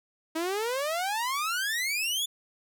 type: exponential sweep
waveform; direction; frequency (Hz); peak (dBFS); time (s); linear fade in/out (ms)
sawtooth; up; 313.9 to 3520; -24; 0.35-2.26; 10
effects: none